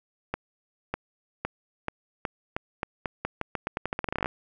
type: accelerating click train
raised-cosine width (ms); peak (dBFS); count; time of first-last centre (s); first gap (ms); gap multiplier
0.5; -13; 25; 0.34-4.259; 600; 0.85
effects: none